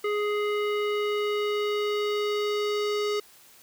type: tone with low-pass filter sweep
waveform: square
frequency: 416.6 Hz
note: G#4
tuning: 5 cents sharp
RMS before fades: -27 dBFS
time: 0.04-3.2 s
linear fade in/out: 5 ms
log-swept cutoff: 2300 to 5000 Hz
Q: 1.6
effects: white hiss -54 dBFS RMS until 3.62 s + high-pass 60 Hz 12 dB/octave